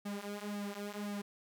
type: tone with flanger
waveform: sawtooth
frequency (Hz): 204.6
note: G#3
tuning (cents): -26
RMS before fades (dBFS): -41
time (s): 0.05-1.22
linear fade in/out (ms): 10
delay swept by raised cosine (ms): 2 to 6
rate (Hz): 1.9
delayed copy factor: -0.85
effects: none